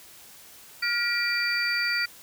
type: tone cluster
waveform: sine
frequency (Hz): 1416 / 1924 / 2365 / 4632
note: F6 / B6 / D7 / D8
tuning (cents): +23 / -46 / +12 / -25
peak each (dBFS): -29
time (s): 0.82-2.06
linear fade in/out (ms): 10
effects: white hiss -49 dBFS RMS until 2.22 s